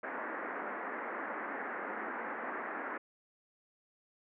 white band-pass noise, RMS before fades -40 dBFS, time 0.03-2.98 s, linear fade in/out 5 ms, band 220 to 1900 Hz, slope 48 dB/octave, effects none

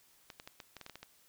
clicks, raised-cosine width 0.2 ms, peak -29 dBFS, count 10, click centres 0.302 / 0.399 / 0.475 / 0.602 / 0.767 / 0.813 / 0.864 / 0.897 / 0.956 / 1.03 s, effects white hiss -66 dBFS RMS until 1.28 s

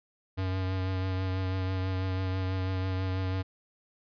square tone with vibrato, 93.8 Hz, F#2, 24 cents sharp, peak -29 dBFS, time 0.37-3.43 s, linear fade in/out 20 ms, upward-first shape triangle, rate 6.1 Hz, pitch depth 24 cents each way, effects resampled to 11025 Hz

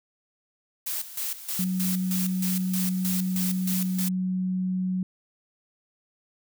blue noise with tremolo, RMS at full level -30 dBFS, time 0.86-4.09 s, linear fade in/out 10 ms, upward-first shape square, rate 3.2 Hz, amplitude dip 75%
sine tone, 185 Hz, F#3, in tune, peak -24 dBFS, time 1.59-5.03 s, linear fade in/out 2 ms
effects none

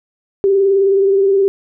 sine tone with vibrato, 392.1 Hz, G4, in tune, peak -9 dBFS, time 0.44-1.48 s, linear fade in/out 0 ms, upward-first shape triangle, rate 19 Hz, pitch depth 44 cents each way, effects none

